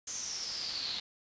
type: noise with band-pass filter sweep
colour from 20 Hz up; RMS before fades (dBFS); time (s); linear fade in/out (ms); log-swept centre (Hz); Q
brown; -38; 0.07-1; 5; 6500 to 4000; 9.5
effects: resampled to 16000 Hz